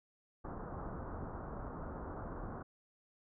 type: low-pass noise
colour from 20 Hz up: pink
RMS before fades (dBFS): -44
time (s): 0.44-2.63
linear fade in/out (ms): 10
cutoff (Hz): 1400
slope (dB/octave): 48
effects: none